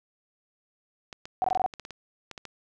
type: clicks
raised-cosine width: 0.2 ms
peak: -22 dBFS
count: 11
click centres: 1.128 / 1.255 / 1.502 / 1.549 / 1.738 / 1.797 / 1.851 / 1.907 / 2.313 / 2.378 / 2.453 s
type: tone bursts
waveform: sine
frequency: 750 Hz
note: F#5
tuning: 23 cents sharp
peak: -21 dBFS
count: 6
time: 1.42-1.662 s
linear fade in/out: 0 ms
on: 22 ms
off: 22 ms
effects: none